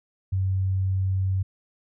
sine tone, 95 Hz, F#2, 46 cents sharp, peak -21 dBFS, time 0.32-1.43 s, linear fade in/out 10 ms, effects none

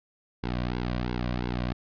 sawtooth tone with flanger, 60.9 Hz, B1, 24 cents flat, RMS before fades -30 dBFS, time 0.43-1.73 s, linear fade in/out 5 ms, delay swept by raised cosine 1.6 to 2.35 ms, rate 2.9 Hz, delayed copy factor -1, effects resampled to 11025 Hz

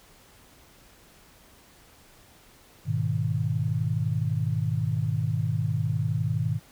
sine chord, G# minor, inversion none, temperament equal, 103.83 / 123.47 / 155.56 Hz, G#2 / B2 / D#3, 0 / 0 / 0 cents, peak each -28 dBFS, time 2.85-6.6 s, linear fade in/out 50 ms, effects pink hiss -55 dBFS RMS until 6.71 s

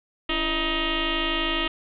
sine tone with frequency modulation, 1571 Hz, G6, 3 cents sharp, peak -22 dBFS, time 0.29-1.68 s, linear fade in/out 5 ms, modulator 309 Hz, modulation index 5.7, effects none

